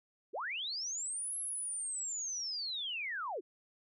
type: linear two-way sweep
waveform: sine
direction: up then down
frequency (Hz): 300 to 11140 to 300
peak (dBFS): -36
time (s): 0.33-3.41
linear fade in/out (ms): 20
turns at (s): 1.38
effects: none